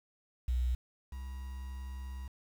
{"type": "tone pair in turn", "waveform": ["sine", "triangle"], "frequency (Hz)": [61.8, 65.47], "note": ["B1", "C2"], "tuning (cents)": [2, 2], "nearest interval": "minor second", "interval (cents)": 100, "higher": "second", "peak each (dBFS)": [-28, -37], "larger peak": "first", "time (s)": [[0.48, 0.75], [1.12, 2.28]], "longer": "second", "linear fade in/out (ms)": 5, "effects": ["9-bit"]}